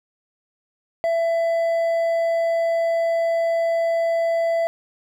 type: tone with hard clipping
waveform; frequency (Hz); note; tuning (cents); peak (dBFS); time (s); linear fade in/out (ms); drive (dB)
triangle; 667; E5; +20; -19; 1.04-4.67; 0; 7
effects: none

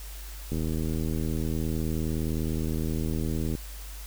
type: click train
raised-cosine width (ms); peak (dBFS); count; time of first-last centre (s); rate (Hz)
3; -18; 242; 0.52-3.551; 79.5
effects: added 50 Hz sine -38 dBFS peak until 4.06 s + white hiss -46 dBFS RMS until 4.06 s

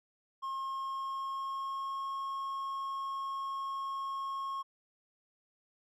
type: tone with pitch glide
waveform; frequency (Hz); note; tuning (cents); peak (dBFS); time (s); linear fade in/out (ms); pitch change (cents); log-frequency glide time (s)
triangle; 1074 to 1087.1; C6 to C#6; +45 to -34; -33; 0.42-4.63; 20; +21; 0.64-2.1
effects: none

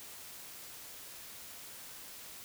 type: silence
effects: white hiss -49 dBFS RMS until 2.44 s

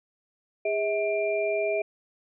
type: tone cluster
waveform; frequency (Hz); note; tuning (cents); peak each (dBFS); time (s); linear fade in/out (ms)
sine; 409.7 / 645 / 2380; G#4 / E5 / D7; -24 / -38 / +22; -28 / -26 / -33; 0.65-1.82; 5
effects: none

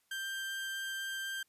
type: tone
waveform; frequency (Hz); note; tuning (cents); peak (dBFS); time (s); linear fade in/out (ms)
30% pulse; 1576; G6; +9; -34; 0.11-1.43; 5
effects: white hiss -75 dBFS RMS until 1.48 s + resampled to 32000 Hz

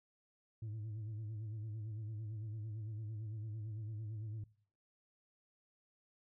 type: tone with vibrato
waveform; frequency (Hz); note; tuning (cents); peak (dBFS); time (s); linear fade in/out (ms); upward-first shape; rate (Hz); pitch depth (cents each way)
sine; 108.1; A2; -30; -38; 0.62-4.44; 5; sine; 8.9; 67
effects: noise-tail reverb RT60 0.5 s tail -21 dB re dry + tanh soft clip ceiling -40 dBFS

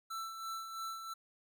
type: tone with tremolo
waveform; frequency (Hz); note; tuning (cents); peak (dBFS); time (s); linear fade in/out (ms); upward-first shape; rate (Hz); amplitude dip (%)
square; 1332; E6; +18; -39; 0.1-1.14; 10; sine; 3; 50
effects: none

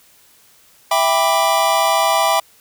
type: chord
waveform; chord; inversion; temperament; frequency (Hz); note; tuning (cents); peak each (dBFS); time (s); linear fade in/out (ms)
square; E minor seventh; none; equal with one note detuned; 659.3 / 792.2 / 987.8 / 1174.7; E5 / G5 / B5 / D6; 0 / +18 / 0 / 0; -19 / -19 / -20 / -21; 0.91-2.4; 5
effects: white hiss -51 dBFS RMS until 2.6 s

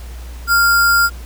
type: tone with sample-and-hold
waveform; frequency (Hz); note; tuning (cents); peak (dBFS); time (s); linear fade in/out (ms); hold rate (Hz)
sine; 1394; F6; -4; -9; 0.47-1.1; 50; 6300
effects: added 60 Hz sine -28 dBFS peak until 1.25 s + pink hiss -41 dBFS RMS until 1.25 s

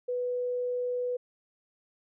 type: tone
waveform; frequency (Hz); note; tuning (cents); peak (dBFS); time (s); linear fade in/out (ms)
sine; 493.9; B4; 0; -28; 0.08-1.17; 10
effects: none

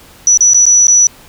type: tone with dropouts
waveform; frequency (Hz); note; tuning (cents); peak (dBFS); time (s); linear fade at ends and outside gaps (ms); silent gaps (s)
sine; 5910; F#8; -3; -4; 0.27-1.07; 1; 0.374-0.407 / 0.535-0.545 / 0.655-0.665 / 0.87-0.881
effects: pink hiss -40 dBFS RMS until 1.28 s

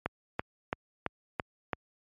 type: click train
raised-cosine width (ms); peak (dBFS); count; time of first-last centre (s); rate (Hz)
0.5; -14; 6; 0.06-1.732; 2.99
effects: high-pass 60 Hz 12 dB/octave + MP3 64 kbps

